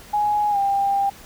sine tone with pitch glide, 834 to 795 Hz, G#5 to G5, +7 to +24 cents, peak -17 dBFS, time 0.13-1.1 s, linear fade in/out 10 ms, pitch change -83 cents, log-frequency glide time 0.5-0.58 s, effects pink hiss -44 dBFS RMS until 1.25 s

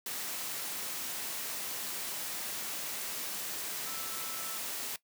sine tone in noise, 1318.5 Hz, E6, in tune, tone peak -47 dBFS, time 3.86-4.58 s, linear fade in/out 2 ms, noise white, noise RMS -38 dBFS, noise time 0.06-4.96 s, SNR -12 dB, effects noise-tail reverb RT60 0.1 s tail -18 dB re dry + high-pass 150 Hz 12 dB/octave

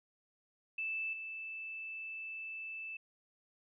sine tone with level steps, 2637 Hz, E7, in tune, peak -35 / -41 dBFS, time 0.78-2.97 s, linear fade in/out 5 ms, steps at 1.13 s, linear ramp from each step 2 ms, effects none

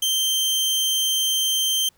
sawtooth tone, 3136 Hz, G7, in tune, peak -16 dBFS, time 0.02-1.89 s, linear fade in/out 5 ms, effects pink hiss -61 dBFS RMS until 1.97 s

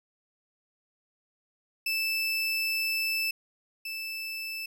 30% pulse tone pair in turn, 2637 / 2637 Hz, E7 / E7, 0 / 0 cents, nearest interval unison, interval 0 cents, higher neither, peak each -24 / -31 dBFS, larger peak first, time 1.86-3.31 / 3.85-4.66 s, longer first, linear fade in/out 5 ms, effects none

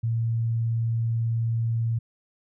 sine tone, 114.8 Hz, A#2, 26 cents flat, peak -22 dBFS, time 0.03-1.99 s, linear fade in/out 10 ms, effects none

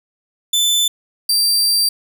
sawtooth tone pair in turn, 3520 / 4699 Hz, A7 / D8, 0 / 0 cents, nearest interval perfect fourth, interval 500 cents, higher second, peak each -10 / -10 dBFS, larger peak neither, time 0.53-0.88 / 1.29-1.89 s, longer second, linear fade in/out 5 ms, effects none

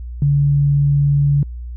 sine tone, 142.7 Hz, D3, 49 cents flat, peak -11 dBFS, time 0.22-1.43 s, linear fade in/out 2 ms, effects added 60 Hz sine -26 dBFS peak until 1.76 s

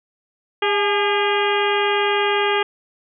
harmonic tone with a mistuned harmonic, 405.7 Hz, G#4, 41 cents flat, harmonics 1 / 2 / 3 / 4 / 5 / 6 / 7 / 8, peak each -20 / -23 / -25 / -26 / -27 / -28 / -28 / -29 dBFS, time 0.62-2.63 s, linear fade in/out 5 ms, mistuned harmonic 2, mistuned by +64 cents, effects none

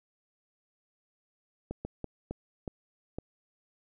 slowing click train, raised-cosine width 2 ms, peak -22 dBFS, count 6, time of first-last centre 1.71-3.185 s, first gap 140 ms, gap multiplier 1.38, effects none

